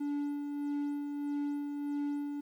triangle tone with tremolo, 288.7 Hz, D4, 30 cents flat, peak -29 dBFS, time 0-2.41 s, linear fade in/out 10 ms, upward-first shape sine, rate 1.6 Hz, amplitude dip 40%, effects 11-bit

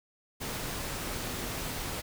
sine tone in noise, 246.9 Hz, B3, in tune, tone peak -45 dBFS, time 1.17-1.74 s, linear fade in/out 20 ms, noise pink, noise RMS -36 dBFS, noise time 0.4-2.02 s, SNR -12 dB, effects none

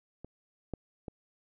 clicks, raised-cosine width 2 ms, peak -30 / -22 / -26 dBFS, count 3, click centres 0.246 / 0.737 / 1.082 s, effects none

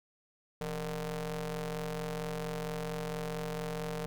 sawtooth ring-modulated tone, 146.4 Hz, D3, 5 cents flat, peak -28 dBFS, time 0.61-4.06 s, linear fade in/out 0 ms, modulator 315 Hz, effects none

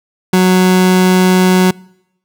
30% pulse tone, 184.4 Hz, F#3, 6 cents flat, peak -4 dBFS, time 0.33-1.71 s, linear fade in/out 5 ms, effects noise-tail reverb RT60 0.8 s tail -25 dB re dry

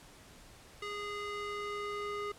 square tone with band-pass filter sweep, 411.7 Hz, G#4, 15 cents flat, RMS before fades -39 dBFS, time 0.82-2.32 s, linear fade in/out 5 ms, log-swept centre 2100 to 1200 Hz, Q 0.85, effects pink hiss -56 dBFS RMS until 2.38 s + low-pass 11000 Hz 12 dB/octave

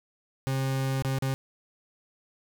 40% pulse tone with dropouts, 133.8 Hz, C3, 39 cents sharp, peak -25 dBFS, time 0.47-1.34 s, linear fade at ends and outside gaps 0 ms, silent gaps 1.023-1.048 / 1.187-1.223 s, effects 10-bit

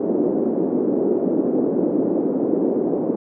white band-pass noise, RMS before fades -20 dBFS, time 0-3.16 s, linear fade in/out 5 ms, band 230 to 420 Hz, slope 24 dB/octave, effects none

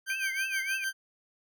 40% pulse tone with tremolo, 1566 Hz, G6, 2 cents flat, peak -27 dBFS, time 0.06-0.93 s, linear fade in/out 50 ms, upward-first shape sine, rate 6.4 Hz, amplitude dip 75%
sine tone with vibrato, 2349 Hz, D7, in tune, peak -33 dBFS, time 0.1-0.84 s, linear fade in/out 0 ms, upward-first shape triangle, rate 3.4 Hz, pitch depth 230 cents each way
effects none

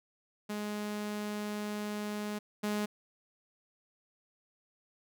sawtooth tone pair in turn, 208.9 / 208.9 Hz, G#3 / G#3, +10 / +10 cents, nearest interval unison, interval 0 cents, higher neither, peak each -31 / -27 dBFS, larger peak second, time 0.49-2.39 / 2.63-2.86 s, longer first, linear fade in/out 10 ms, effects none

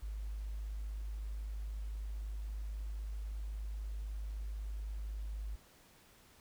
sine tone, 51.91 Hz, G#1, in tune, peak -38 dBFS, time 0.02-5.56 s, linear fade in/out 10 ms, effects pink hiss -63 dBFS RMS until 6.4 s

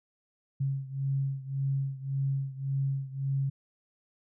sine beating tone pair, 136 / 137.8 Hz, C#3 / C#3, -33 / -10 cents, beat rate 1.8 Hz, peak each -30 / -33 dBFS, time 0.6-3.5 s, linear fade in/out 10 ms, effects none

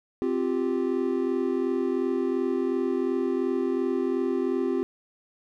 triangle chord, C suspended fourth, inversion none, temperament equal, 261.6 / 349.2 / 392 Hz, C4 / F4 / G4, 0 / 0 / 0 cents, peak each -26 dBFS, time 0.22-4.83 s, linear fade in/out 0 ms, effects none

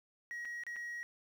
sine tone with dropouts, 1900 Hz, A#6, 33 cents sharp, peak -37 dBFS, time 0.31-1.03 s, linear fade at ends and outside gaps 0 ms, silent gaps 0.45-0.454 / 0.636-0.666 / 0.76-0.765 s, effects tanh soft clip ceiling -39 dBFS + 11-bit

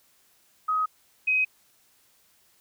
sine tone pair in turn, 1262 / 2524 Hz, D#6 / D#7, +24 / +24 cents, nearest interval octave, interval 1200 cents, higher second, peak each -22 / -20 dBFS, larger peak second, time 0.68-0.86 / 1.27-1.45 s, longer neither, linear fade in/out 10 ms, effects white hiss -63 dBFS RMS until 2.6 s

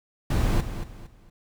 brown noise with echo, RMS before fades -22 dBFS, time 0.3-0.61 s, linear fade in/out 5 ms, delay 230 ms, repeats 3, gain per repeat -10 dB, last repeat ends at 1.3 s, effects none

